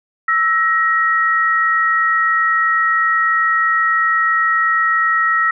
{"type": "tone pair together", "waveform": "sine", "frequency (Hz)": [1318.5, 1890.6], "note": ["E6", "A#6"], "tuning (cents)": [0, 24], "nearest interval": "tritone", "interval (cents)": 624, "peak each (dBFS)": -15, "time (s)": [0.28, 5.51], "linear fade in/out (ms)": 5, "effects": []}